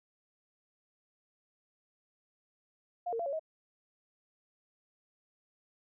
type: tone with pitch steps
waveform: sine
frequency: 707 / 458.7 / 682 / 557 / 634 Hz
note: F5 / A#4 / F5 / C#5 / D#5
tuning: +21 / -28 / -41 / +8 / +32 cents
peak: -32 dBFS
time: 3.06-3.395 s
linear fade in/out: 10 ms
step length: 67 ms
effects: none